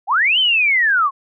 sine linear two-way sweep, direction up then down, 691 to 3136 to 1046 Hz, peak -12 dBFS, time 0.07-1.11 s, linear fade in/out 50 ms, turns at 0.39 s, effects none

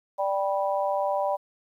harmonic tone, 196.1 Hz, G3, 1 cent sharp, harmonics 3 / 4 / 5, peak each -26 / -28 / -30 dBFS, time 0.18-1.37 s, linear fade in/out 20 ms, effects 10-bit

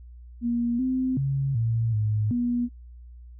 sine tone with pitch steps, 237.2 / 258.4 / 137.3 / 114.2 / 106.5 / 241.6 Hz, A#3 / C4 / C#3 / A#2 / G#2 / B3, +30 / -21 / -16 / -35 / +44 / -38 cents, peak -22 dBFS, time 0.41-2.69 s, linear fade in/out 50 ms, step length 380 ms, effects noise-tail reverb RT60 0.1 s tail -19 dB re dry + added 60 Hz sine -42 dBFS peak until 3.39 s

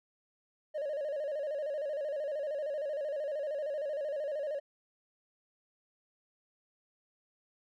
triangle tone with vibrato, 584 Hz, D5, 10 cents flat, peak -30 dBFS, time 0.74-4.6 s, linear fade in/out 20 ms, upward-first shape square, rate 13 Hz, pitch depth 84 cents each way, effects tanh soft clip ceiling -28 dBFS

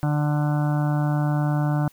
harmonic tone, 148.4 Hz, D3, 18 cents sharp, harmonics 1 / 2 / 4 / 5 / 6 / 7 / 8 / 9 / 10, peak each -20 / -28 / -34 / -33 / -37 / -40 / -41 / -41 / -39 dBFS, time 0.03-1.88 s, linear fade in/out 0 ms, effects white hiss -56 dBFS RMS until 1.92 s

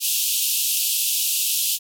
white band-pass noise, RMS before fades -22 dBFS, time 0-1.79 s, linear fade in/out 50 ms, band 2600 to 16000 Hz, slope 96 dB/octave, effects none

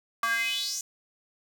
square tone with high-pass filter sweep, 229.6 Hz, A#3, 26 cents flat, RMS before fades -29 dBFS, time 0.23-0.81 s, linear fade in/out 2 ms, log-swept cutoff 1200 to 6900 Hz, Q 5.8, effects none

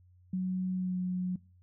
sine tone with pitch glide, 185 to 182.24 Hz, F#3 to F#3, 0 to -26 cents, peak -29 dBFS, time 0.33-1.36 s, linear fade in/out 5 ms, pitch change -26 cents, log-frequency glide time 0.74-0.98 s, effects noise-tail reverb RT60 0.4 s tail -24 dB re dry + added 90 Hz sine -58 dBFS peak until 1.62 s

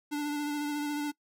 square tone with vibrato, 293.7 Hz, D4, in tune, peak -31 dBFS, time 0.11-1.12 s, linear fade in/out 20 ms, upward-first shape sine, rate 14 Hz, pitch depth 21 cents each way, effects noise-tail reverb RT60 0.1 s tail -22 dB re dry

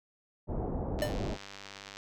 pink low-pass noise, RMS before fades -34 dBFS, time 0.47-1.38 s, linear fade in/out 50 ms, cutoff 770 Hz, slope 24 dB/octave
click train, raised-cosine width 0.2 ms, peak -27 dBFS, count 98, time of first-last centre 0.99-1.97 s, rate 99 Hz
square tone with exponential decay, 597 Hz, D5, 28 cents sharp, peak -26 dBFS, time 1.02-1.18 s, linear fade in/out 1 ms, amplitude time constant 34 ms
effects none

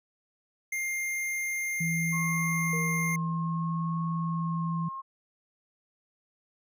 square tone, 2111 Hz, C7, 15 cents sharp, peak -30 dBFS, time 0.72-3.16 s, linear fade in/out 5 ms
sine tone with pitch glide, 164.81 to 165.96 Hz, E3 to E3, 0 to +12 cents, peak -28 dBFS, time 1.8-4.89 s, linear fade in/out 10 ms, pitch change +12 cents, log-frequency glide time 2.63-4.48 s
sine tone with vibrato, 1081 Hz, C#6, 44 cents flat, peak -35 dBFS, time 2.12-5.02 s, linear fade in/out 20 ms, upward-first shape triangle, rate 0.65 Hz, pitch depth 22 cents each way
sine tone with exponential decay, 470 Hz, A#4, 14 cents sharp, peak -36 dBFS, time 2.73-3.75 s, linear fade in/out 2 ms, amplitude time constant 220 ms
effects none

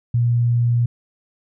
sine tone, 119.3 Hz, A#2, 41 cents sharp, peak -14 dBFS, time 0.14-0.86 s, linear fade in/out 5 ms, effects none

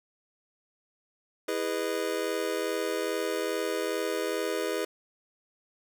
square chord, E major seventh, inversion none, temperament just, 329.6 / 412 / 494.4 / 618.1 Hz, E4 / G#4 / B4 / D#5, 0 / -14 / +2 / -12 cents, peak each -36 / -33 / -34 / -37 dBFS, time 1.48-4.85 s, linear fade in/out 5 ms, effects none

